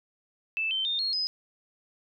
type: tone with pitch steps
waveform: sine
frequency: 2637 / 3100 / 3644 / 4284 / 5036 Hz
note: E7 / G7 / A#7 / C8 / D#8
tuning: 0 / -20 / -40 / +40 / +20 cents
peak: -26 dBFS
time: 0.57-1.27 s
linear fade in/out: 0 ms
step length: 140 ms
effects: none